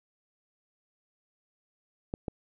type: clicks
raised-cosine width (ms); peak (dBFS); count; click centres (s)
2; -19; 2; 2.139 / 2.282
effects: none